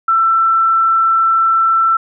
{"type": "tone", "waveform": "sine", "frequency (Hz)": 1337, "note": "E6", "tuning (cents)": 24, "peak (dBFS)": -9, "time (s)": [0.08, 1.97], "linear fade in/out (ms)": 5, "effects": []}